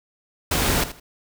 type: noise with echo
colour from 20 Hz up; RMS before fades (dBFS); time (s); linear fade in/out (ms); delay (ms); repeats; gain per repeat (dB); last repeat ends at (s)
pink; -21; 0.51-0.84; 5; 80; 2; -13; 1
effects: none